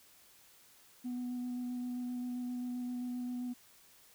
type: tone with vibrato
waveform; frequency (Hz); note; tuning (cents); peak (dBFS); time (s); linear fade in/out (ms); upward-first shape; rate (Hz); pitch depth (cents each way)
sine; 246.9; B3; 0; -34; 1.04-3.54; 20; square; 7.6; 9
effects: tanh soft clip ceiling -34 dBFS + white hiss -62 dBFS RMS until 4.14 s